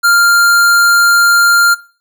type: tone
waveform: square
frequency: 1396.9 Hz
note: F6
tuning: in tune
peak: -7 dBFS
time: 0.03-1.75 s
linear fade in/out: 20 ms
effects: noise-tail reverb RT60 0.4 s tail -19 dB re dry